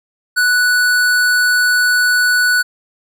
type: tone with hard clipping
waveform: sine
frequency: 1480 Hz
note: F#6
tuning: in tune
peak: -12 dBFS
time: 0.36-2.63 s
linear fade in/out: 20 ms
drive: 17 dB
effects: none